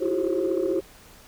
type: tone cluster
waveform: sine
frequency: 325.4 / 340.9 / 374 / 410.5 / 535 Hz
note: E4 / F4 / F#4 / G#4 / C5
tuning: -22 / -42 / +19 / -20 / +38 cents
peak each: -30 / -27 / -25 / -30 / -28 dBFS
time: 0-0.81 s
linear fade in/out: 20 ms
effects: tanh soft clip ceiling -15 dBFS + pink hiss -50 dBFS RMS until 1.27 s